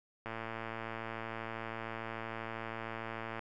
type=click train; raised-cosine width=0.5 ms; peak=-25 dBFS; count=355; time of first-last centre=0.26-3.393 s; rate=113 Hz; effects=none